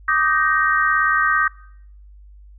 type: chord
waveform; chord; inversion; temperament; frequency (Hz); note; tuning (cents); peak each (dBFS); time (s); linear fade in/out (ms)
sine; Eb major seventh; third; just; 1166.7 / 1244.5 / 1555.6 / 1866.8; D6 / Eb6 / G6 / Bb6; -12 / 0 / -14 / +2; -23 / -20 / -19 / -21; 0.08-1.48; 5
effects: noise-tail reverb RT60 0.7 s tail -23 dB re dry + added 50 Hz sine -41 dBFS peak until 2.58 s